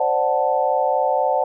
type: chord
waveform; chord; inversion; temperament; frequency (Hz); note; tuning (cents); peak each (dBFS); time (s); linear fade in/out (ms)
sine; D dominant seventh; third; equal; 523.3 / 587.3 / 740 / 880; C5 / D5 / F#5 / A5; 0 / 0 / 0 / 0; -22 / -22 / -21 / -22; 0-1.44; 5
effects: none